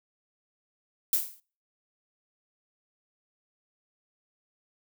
violet noise with exponential decay, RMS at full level -21 dBFS, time 1.13-1.4 s, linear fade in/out 1 ms, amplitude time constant 58 ms, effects noise-tail reverb RT60 0.4 s tail -23 dB re dry

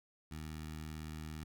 15% pulse tone with notch filter, 77.78 Hz, D#2, in tune, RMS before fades -45 dBFS, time 0.31-1.44 s, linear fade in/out 5 ms, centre 560 Hz, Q 0.7, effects none

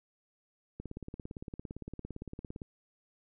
click train, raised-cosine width 3 ms, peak -28 dBFS, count 33, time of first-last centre 0.8-2.618 s, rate 17.6 Hz, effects none

